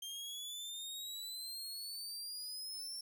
sawtooth exponential sweep, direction up, 3171 to 5460 Hz, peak -40 dBFS, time 0.02-3.01 s, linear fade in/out 5 ms, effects none

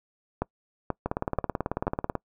two click trains, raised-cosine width 1 ms, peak -12 / -13 dBFS, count 4 / 21, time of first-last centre 0.42-1.869 / 1.06-2.153 s, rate 2.07 / 18.3 Hz, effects noise-tail reverb RT60 0.1 s tail -25 dB re dry

